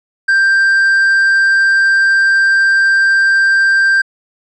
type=tone; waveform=triangle; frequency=1578 Hz; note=G6; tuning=11 cents sharp; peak=-6 dBFS; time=0.28-4.02 s; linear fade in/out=10 ms; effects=resampled to 22050 Hz